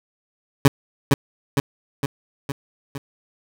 20% pulse tone with echo, 138.59 Hz, C#3, in tune, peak -3 dBFS, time 0.65-0.68 s, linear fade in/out 2 ms, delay 460 ms, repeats 5, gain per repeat -4 dB, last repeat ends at 2.98 s, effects none

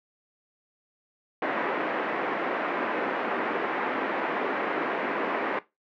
pink band-pass noise, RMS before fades -29 dBFS, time 1.42-5.59 s, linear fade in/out 2 ms, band 280 to 2100 Hz, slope 24 dB/octave, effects noise-tail reverb RT60 0.2 s tail -17 dB re dry

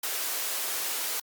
white high-pass noise, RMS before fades -31 dBFS, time 0.03-1.2 s, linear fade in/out 5 ms, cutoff 330 Hz, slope 24 dB/octave, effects Opus 48 kbps

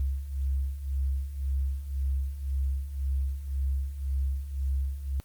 sine beating tone pair, 66.4 / 68.3 Hz, C2 / C#2, +26 / -25 cents, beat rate 1.9 Hz, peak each -33 / -28 dBFS, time 0-5.2 s, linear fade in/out 0 ms, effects white hiss -60 dBFS RMS until 5.24 s + Opus 24 kbps

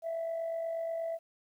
sine tone with amplitude modulation, 661 Hz, E5, 5 cents sharp, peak -29 dBFS, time 0.02-1.19 s, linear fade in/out 50 ms, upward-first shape sine, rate 48.3 Hz, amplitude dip 45%, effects tanh soft clip ceiling -29 dBFS + 11-bit

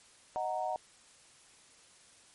sine chord, D# minor, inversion none, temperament equal with one note detuned, 622.3 / 740 / 928.6 Hz, D#5 / F#5 / A#5, 0 / 0 / -7 cents, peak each -37 / -34 / -38 dBFS, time 0.36-0.76 s, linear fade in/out 0 ms, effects white hiss -60 dBFS RMS until 2.34 s + MP3 48 kbps

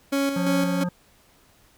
30% pulse tone with tremolo, 277.2 Hz, C#4, in tune, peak -18 dBFS, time 0.12-0.84 s, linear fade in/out 10 ms, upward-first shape square, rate 2.9 Hz, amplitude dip 45%
harmonic tone, 177.8 Hz, F3, 31 cents sharp, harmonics 1 / 3 / 5 / 7 / 9, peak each -24 / -34 / -38 / -41 / -43 dBFS, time 0.36-0.89 s, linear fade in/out 5 ms
effects pink hiss -58 dBFS RMS until 1.77 s

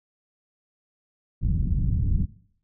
pink low-pass noise, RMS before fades -23 dBFS, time 1.41-2.26 s, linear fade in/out 20 ms, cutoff 180 Hz, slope 24 dB/octave, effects noise-tail reverb RT60 0.6 s tail -19 dB re dry

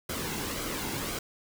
pink noise with flanger, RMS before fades -34 dBFS, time 0.09-1.19 s, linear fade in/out 5 ms, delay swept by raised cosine 1.1 to 1.69 ms, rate 1.9 Hz, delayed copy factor -0.5, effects none

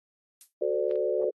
violet noise with exponential decay, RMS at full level -40 dBFS, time 0.41-0.53 s, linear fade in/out 1 ms, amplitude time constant 24 ms
sine chord, D dominant seventh, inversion first, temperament equal with one note detuned, 370 / 440 / 514 / 587.3 Hz, F#4 / A4 / C5 / D5, 0 / 0 / -31 / 0 cents, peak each -30 dBFS, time 0.61-1.3 s, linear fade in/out 10 ms
clicks, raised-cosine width 0.3 ms, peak -32 / -39 dBFS, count 2, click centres 0.912 / 0.957 s
effects AAC 32 kbps

